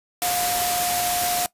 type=tone in noise; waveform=sine; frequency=712 Hz; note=F5; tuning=33 cents sharp; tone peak=-24 dBFS; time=0.22-1.46 s; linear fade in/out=0 ms; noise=white; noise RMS=-24 dBFS; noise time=0.22-1.46 s; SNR=-3 dB; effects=noise-tail reverb RT60 0.1 s tail -19 dB re dry + resampled to 32000 Hz